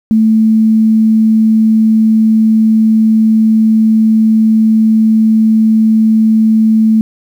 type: tone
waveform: sine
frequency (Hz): 220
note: A3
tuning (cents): 0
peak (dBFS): -5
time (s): 0.11-7.01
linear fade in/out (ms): 0
effects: 7-bit

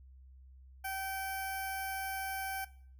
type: tone with notch filter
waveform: 10% pulse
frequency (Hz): 772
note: G5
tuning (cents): -27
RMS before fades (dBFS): -38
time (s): 0.84-2.65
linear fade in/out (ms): 10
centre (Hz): 3900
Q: 0.52
effects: noise-tail reverb RT60 0.5 s tail -18 dB re dry + added 65 Hz sine -53 dBFS peak until 2.99 s

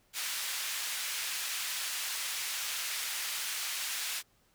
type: band-pass noise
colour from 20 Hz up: pink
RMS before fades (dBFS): -36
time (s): 0.13-4.23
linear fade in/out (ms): 50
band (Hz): 2000 to 16000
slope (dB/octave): 12
effects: pink hiss -69 dBFS RMS until 4.54 s

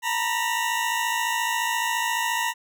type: tone pair together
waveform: 20% pulse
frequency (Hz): 915.6 / 970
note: A#5 / B5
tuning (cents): -31 / -31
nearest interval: minor second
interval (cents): 100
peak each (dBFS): -21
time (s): 0.02-2.54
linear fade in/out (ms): 50
effects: none

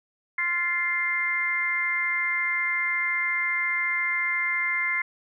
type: harmonic tone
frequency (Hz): 349.2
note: F4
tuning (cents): 0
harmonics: 3 / 4 / 5 / 6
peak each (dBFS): -35 / -36 / -31 / -24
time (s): 0.38-5.02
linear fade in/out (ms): 5
effects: none

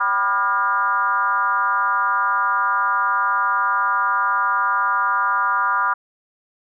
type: tone with frequency modulation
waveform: sine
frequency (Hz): 1200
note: D6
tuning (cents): +37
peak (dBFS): -16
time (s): 0-5.94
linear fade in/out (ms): 10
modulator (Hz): 214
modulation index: 1.3
effects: none

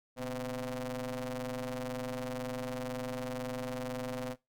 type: ring-modulated tone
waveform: sawtooth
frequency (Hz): 130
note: C3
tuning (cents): -11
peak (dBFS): -29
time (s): 0.16-4.36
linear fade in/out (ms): 50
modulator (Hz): 379
effects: noise-tail reverb RT60 0.2 s tail -19 dB re dry

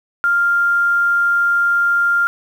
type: tone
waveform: sine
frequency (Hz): 1396.9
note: F6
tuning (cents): 0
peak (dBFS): -12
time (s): 0.24-2.27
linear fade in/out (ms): 0
effects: 7-bit

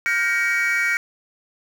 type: chord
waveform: triangle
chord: G half-diminished seventh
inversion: third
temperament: just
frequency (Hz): 1411.2 / 1568 / 1881.6 / 2258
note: F6 / G6 / Bb6 / Db7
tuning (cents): +18 / 0 / +16 / +31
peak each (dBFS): -23 / -24 / -20 / -19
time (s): 0.06-0.97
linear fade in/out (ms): 0
effects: tanh soft clip ceiling -12 dBFS + 7-bit

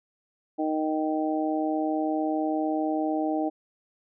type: harmonic tone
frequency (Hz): 155.56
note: D#3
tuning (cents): 0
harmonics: 2 / 3 / 4 / 5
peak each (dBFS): -26 / -36 / -31 / -31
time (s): 0.58-3.5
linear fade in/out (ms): 20
effects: none

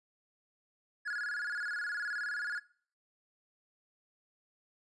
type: tone with vibrato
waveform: triangle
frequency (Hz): 1558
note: G6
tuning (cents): -11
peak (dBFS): -32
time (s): 1.05-2.6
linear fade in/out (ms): 20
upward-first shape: square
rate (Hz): 19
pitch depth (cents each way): 140
effects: noise-tail reverb RT60 0.5 s tail -21 dB re dry + resampled to 24000 Hz

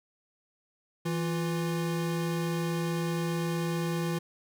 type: tone pair together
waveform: square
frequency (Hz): 165.3 / 350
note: E3 / F4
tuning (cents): +5 / +4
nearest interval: octave + minor second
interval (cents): 1299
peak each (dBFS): -30 / -35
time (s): 1.05-4.19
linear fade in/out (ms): 10
effects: none

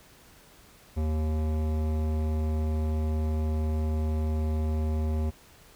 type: tone with hard clipping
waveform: sine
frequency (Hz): 77.78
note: D#2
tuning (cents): 0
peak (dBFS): -27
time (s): 0.96-5.31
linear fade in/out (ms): 20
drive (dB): 16
effects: pink hiss -55 dBFS RMS until 5.75 s

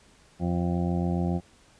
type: harmonic tone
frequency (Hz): 87.31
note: F2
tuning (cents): 0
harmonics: 1 / 2 / 3 / 4 / 6 / 7 / 8 / 9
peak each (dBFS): -30 / -26 / -35 / -34 / -40 / -43 / -39 / -40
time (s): 0.39-1.41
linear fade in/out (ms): 50
effects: pink hiss -58 dBFS RMS until 1.79 s + resampled to 22050 Hz

